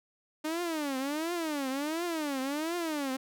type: tone with vibrato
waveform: sawtooth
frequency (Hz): 302.4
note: D#4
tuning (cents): -49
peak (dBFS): -27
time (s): 0.44-3.17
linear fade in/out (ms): 10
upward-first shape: triangle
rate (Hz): 1.4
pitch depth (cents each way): 280
effects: none